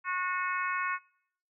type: harmonic tone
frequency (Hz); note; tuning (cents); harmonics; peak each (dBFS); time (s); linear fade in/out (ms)
364.6; F#4; -25; 3 / 4 / 5 / 6 / 7; -33 / -35 / -37 / -39 / -40; 0.04-0.99; 50
effects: noise-tail reverb RT60 0.7 s tail -23 dB re dry